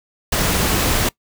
sine tone in noise, 180 Hz, F#3, 47 cents flat, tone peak -26 dBFS, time 0.4-0.79 s, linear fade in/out 5 ms, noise pink, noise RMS -18 dBFS, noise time 0.32-1.09 s, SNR -11 dB, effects noise-tail reverb RT60 0.1 s tail -22 dB re dry

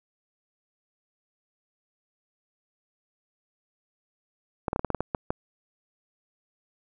clicks, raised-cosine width 1 ms, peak -12 dBFS, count 10, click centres 4.682 / 4.731 / 4.761 / 4.794 / 4.847 / 4.903 / 4.947 / 5.006 / 5.148 / 5.305 s, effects none

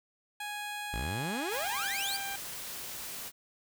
15% pulse tone with pitch glide, 830.6 to 791.7 Hz, G#5 to G5, 0 to +17 cents, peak -30 dBFS, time 0.4-2.36 s, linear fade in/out 5 ms, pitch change -83 cents, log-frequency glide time 1.5-1.87 s
sawtooth exponential sweep, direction up, 48.34 to 4970 Hz, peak -30 dBFS, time 0.93-2.17 s, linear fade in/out 10 ms
white noise, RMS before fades -41 dBFS, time 1.49-3.32 s, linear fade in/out 50 ms
effects none

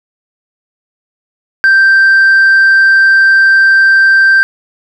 sine tone with tanh clipping, 1568 Hz, G6, in tune, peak -4 dBFS, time 1.64-4.43 s, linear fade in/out 0 ms, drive 1 dB, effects none

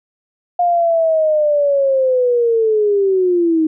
sine linear sweep, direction down, 710 to 311.1 Hz, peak -11 dBFS, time 0.59-3.67 s, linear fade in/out 5 ms, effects none

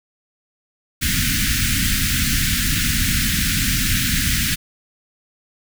pink band-stop noise, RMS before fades -19 dBFS, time 1.01-4.56 s, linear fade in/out 20 ms, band 270 to 1500 Hz, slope 48 dB/octave, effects none

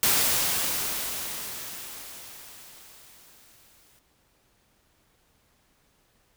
white noise with exponential decay, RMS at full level -21 dBFS, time 0.03-3.99 s, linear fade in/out 0 ms, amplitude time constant 860 ms, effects pink hiss -66 dBFS RMS until 6.36 s

